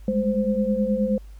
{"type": "tone cluster", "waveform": "sine", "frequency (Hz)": [202.9, 212.4, 518], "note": ["G#3", "G#3", "C5"], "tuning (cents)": [-40, 39, -17], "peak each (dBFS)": -24, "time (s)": [0.08, 1.18], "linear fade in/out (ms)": 2, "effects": ["added 50 Hz sine -39 dBFS peak until 1.39 s", "pink hiss -59 dBFS RMS until 1.39 s"]}